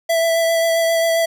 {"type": "tone with vibrato", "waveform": "square", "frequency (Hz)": 662, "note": "E5", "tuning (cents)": 7, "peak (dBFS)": -15, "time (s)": [0.09, 1.26], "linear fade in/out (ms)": 10, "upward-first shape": "sine", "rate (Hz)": 7.5, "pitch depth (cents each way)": 14, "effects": []}